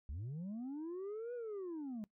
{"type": "linear two-way sweep", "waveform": "sine", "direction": "up then down", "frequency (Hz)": [61.74, 493.9, 202.9], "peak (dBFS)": -38, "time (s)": [0.09, 2.04], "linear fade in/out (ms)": 0, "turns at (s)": 1.34, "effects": ["noise-tail reverb RT60 0.1 s tail -22 dB re dry", "tanh soft clip ceiling -40 dBFS"]}